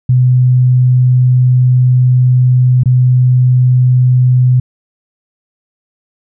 sine tone with dropouts, 126.2 Hz, B2, 38 cents sharp, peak -5 dBFS, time 0.09-4.6 s, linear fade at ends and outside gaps 5 ms, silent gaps 2.835-2.857 s, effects none

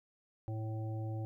harmonic tone, 110 Hz, A2, in tune, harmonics 1 / 3 / 5 / 7, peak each -36 / -46 / -50 / -51 dBFS, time 0.48-1.25 s, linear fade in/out 0 ms, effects 13-bit

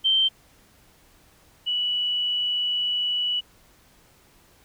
sine tone pair in turn, 3126 / 2949 Hz, G7 / F#7, -6 / -6 cents, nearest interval minor second, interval 100 cents, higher first, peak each -17 / -22 dBFS, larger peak first, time 0.04-0.29 / 1.66-3.41 s, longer second, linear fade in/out 20 ms, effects pink hiss -57 dBFS RMS until 4.64 s

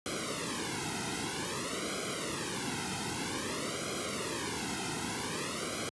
pink noise with flanger, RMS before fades -36 dBFS, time 0.06-5.89 s, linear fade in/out 0 ms, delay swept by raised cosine 1.1 to 1.76 ms, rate 0.52 Hz, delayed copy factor -1, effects high-pass 100 Hz 12 dB/octave + resampled to 24000 Hz

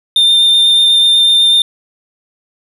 triangle tone with vibrato, 3609 Hz, A7, 43 cents sharp, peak -5 dBFS, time 0.16-1.62 s, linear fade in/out 2 ms, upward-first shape sine, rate 8.1 Hz, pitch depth 10 cents each way, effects none

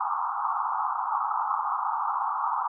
pink band-pass noise, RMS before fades -28 dBFS, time 0-2.68 s, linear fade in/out 10 ms, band 800 to 1300 Hz, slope 96 dB/octave, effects none

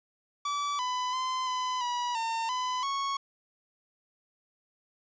45% pulse tone with pitch steps, 1153 / 1001 / 1028 / 1010 / 972 / 908 / 1007 / 1105 Hz, D6 / B5 / C6 / B5 / B5 / A#5 / B5 / C#6, -32 / +23 / -31 / +39 / -28 / -46 / +33 / -6 cents, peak -29 dBFS, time 0.45-3.17 s, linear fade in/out 5 ms, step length 340 ms, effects resampled to 16000 Hz + 10-bit

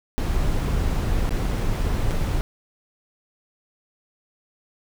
brown noise with dropouts, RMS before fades -22 dBFS, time 0.18-2.41 s, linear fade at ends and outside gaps 0 ms, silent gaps 1.292-1.307 / 2.109-2.114 s, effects none

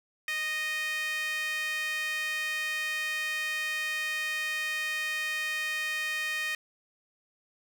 sawtooth tone with high-pass filter, 620 Hz, D#5, 6 cents flat, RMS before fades -32 dBFS, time 0.28-6.55 s, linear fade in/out 2 ms, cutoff 2100 Hz, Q 8.2, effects none

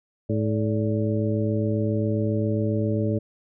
harmonic tone with a mistuned harmonic, 107.4 Hz, A2, 41 cents flat, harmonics 1 / 2 / 3 / 4 / 5, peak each -24 / -27 / -29 / -30 / -31 dBFS, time 0.29-3.19 s, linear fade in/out 10 ms, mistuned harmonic 5, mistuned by +110 cents, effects none

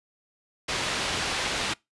white low-pass noise, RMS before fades -29 dBFS, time 0.68-1.74 s, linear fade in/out 10 ms, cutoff 4000 Hz, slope 12 dB/octave, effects noise-tail reverb RT60 0.2 s tail -24 dB re dry + resampled to 24000 Hz

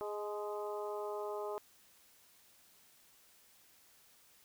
harmonic tone with a mistuned harmonic, 207.7 Hz, G#3, in tune, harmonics 2 / 3 / 4 / 5 / 6, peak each -40 / -44 / -46 / -48 / -50 dBFS, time 0.01-1.58 s, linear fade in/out 0 ms, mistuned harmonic 4, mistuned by +26 cents, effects white hiss -65 dBFS RMS until 4.44 s

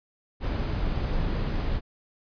brown noise, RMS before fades -27 dBFS, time 0.4-1.81 s, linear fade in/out 50 ms, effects resampled to 11025 Hz

